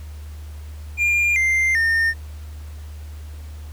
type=tone with pitch steps; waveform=triangle; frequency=2403 / 2092 / 1821.1 Hz; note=D7 / C7 / A#6; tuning=+39 / -1 / -41 cents; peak=-14 dBFS; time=0.97-2.14 s; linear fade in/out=50 ms; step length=390 ms; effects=added 75 Hz sine -32 dBFS peak until 3.72 s + pink hiss -49 dBFS RMS until 3.72 s